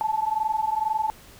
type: tone pair together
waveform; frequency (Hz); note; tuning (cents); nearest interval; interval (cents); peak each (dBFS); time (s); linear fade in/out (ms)
sine; 860 / 882.1; A5 / A5; -40 / +4; unison; 44; -25; 0.01-1.1; 0
effects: pink hiss -49 dBFS RMS until 1.39 s